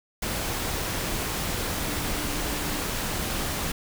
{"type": "tone in noise", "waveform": "sine", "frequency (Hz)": 296.6, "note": "D4", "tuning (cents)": 17, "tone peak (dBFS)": -38, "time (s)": [1.8, 2.81], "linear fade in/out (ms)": 5, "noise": "pink", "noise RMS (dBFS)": -29, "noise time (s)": [0.22, 3.72], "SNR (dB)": -12, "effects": []}